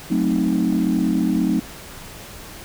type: chord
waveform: sine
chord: F# diminished seventh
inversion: none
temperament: equal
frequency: 185 / 220 / 261.6 / 311.1 Hz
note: F#3 / A3 / C4 / Eb4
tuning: 0 / 0 / 0 / 0 cents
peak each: -21 dBFS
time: 0.1-1.6 s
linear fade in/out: 10 ms
effects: tanh soft clip ceiling -10 dBFS + pink hiss -38 dBFS RMS until 2.64 s